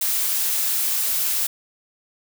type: noise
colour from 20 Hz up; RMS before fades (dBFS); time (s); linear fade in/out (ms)
blue; -22; 0.01-1.47; 5
effects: none